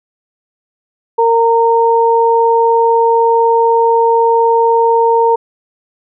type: tone pair together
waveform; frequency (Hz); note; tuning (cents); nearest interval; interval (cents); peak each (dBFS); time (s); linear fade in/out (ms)
sine; 460.5 / 921; A#4 / A#5; -21 / -21; octave; 1200; -10; 1.18-5.36; 10
effects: none